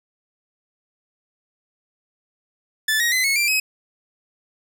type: tone with pitch steps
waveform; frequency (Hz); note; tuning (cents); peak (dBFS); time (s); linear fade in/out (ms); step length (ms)
sawtooth; 1749 / 1885.4 / 2032 / 2191 / 2362 / 2546; A6 / A#6 / B6 / C#7 / D7 / D#7; -11 / +19 / +49 / -21 / +9 / +39; -14; 2.88-3.6; 5; 120
effects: none